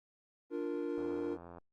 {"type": "chord", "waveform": "triangle", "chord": "Bb major", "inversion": "first", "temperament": "equal with one note detuned", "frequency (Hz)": [294.5, 349.2, 466.2], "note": ["D4", "F4", "Bb4"], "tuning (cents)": [5, 0, 0], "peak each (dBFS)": -37, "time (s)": [0.5, 1.38], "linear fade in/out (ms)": 50}
{"type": "click train", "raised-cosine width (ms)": 1, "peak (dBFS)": -36, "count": 53, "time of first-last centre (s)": [0.98, 1.584], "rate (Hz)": 86.1}
{"effects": ["Opus 32 kbps"]}